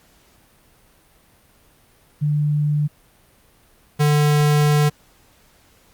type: tone pair in turn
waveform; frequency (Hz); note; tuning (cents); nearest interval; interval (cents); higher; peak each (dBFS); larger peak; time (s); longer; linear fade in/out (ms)
sine / square; 148.4 / 148.4; D3 / D3; +18 / +18; unison; 0; neither; -16 / -14; second; 2.21-2.88 / 3.99-4.9; second; 20
effects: pink hiss -55 dBFS RMS until 5.93 s + Opus 48 kbps